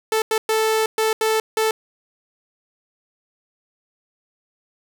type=tone bursts at uneven times; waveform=sawtooth; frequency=439.6 Hz; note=A4; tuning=2 cents flat; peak=-13 dBFS; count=6; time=0.12-0.22 / 0.31-0.38 / 0.49-0.86 / 0.98-1.13 / 1.21-1.4 / 1.57-1.71 s; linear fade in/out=2 ms; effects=none